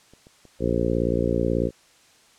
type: clicks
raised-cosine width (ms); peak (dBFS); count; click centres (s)
2; -35; 8; 0.136 / 0.269 / 0.453 / 0.61 / 0.741 / 0.83 / 0.863 / 0.927
type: harmonic tone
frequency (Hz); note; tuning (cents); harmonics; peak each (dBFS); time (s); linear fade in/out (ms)
58.27; A#1; 0; 1 / 2 / 3 / 4 / 5 / 6 / 7 / 8 / 9; -29 / -29 / -29 / -29 / -29 / -29 / -29 / -29 / -29; 0.59-1.71; 50
effects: white hiss -56 dBFS RMS until 2.38 s + low-pass 8000 Hz 12 dB/octave